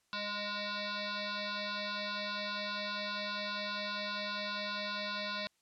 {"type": "tone with frequency modulation", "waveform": "sine", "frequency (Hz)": 1443, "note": "F#6", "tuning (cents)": -44, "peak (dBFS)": -35, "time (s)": [0.13, 5.47], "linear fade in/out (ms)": 0, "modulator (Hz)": 413, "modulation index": 7.5, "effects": ["white hiss -75 dBFS RMS until 5.61 s", "low-pass 9000 Hz 12 dB/octave"]}